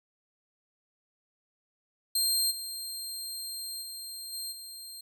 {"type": "tone with level steps", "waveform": "20% pulse", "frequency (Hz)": 4186, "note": "C8", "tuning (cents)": 0, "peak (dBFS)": [-19, -30, -33, -29, -36], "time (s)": [2.15, 5.01], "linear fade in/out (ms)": 5, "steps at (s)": [2.5, 3.81, 4.32, 4.51], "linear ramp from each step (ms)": 20, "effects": []}